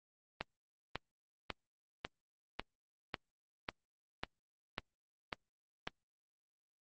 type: click train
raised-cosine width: 0.3 ms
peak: -20 dBFS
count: 11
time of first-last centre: 0.41-5.874 s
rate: 1.83 Hz
effects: Opus 24 kbps